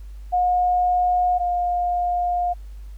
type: tone pair in turn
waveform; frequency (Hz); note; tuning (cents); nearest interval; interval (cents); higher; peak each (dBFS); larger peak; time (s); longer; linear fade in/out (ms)
sine; 720 / 708.9; F#5 / F5; -47 / +26; unison; 27; first; -16 / -19; first; 0.32-1.39 / 1.39-2.54; second; 20
effects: added 50 Hz sine -34 dBFS peak until 2.97 s + pink hiss -59 dBFS RMS until 2.97 s